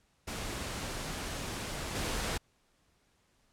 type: noise with level steps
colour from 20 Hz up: pink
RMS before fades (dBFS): -38 / -34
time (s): 0.27-2.38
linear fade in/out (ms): 10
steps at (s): 1.95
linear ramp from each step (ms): 5
effects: pink hiss -71 dBFS RMS until 3.52 s + low-pass 10000 Hz 12 dB/octave